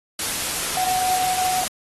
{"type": "tone in noise", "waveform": "sine", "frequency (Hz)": 740, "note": "F#5", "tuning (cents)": 0, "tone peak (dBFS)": -20, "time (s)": [0.77, 1.64], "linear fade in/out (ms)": 2, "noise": "white", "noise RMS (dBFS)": -25, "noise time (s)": [0.19, 1.68], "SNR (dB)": 2, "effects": ["AAC 32 kbps"]}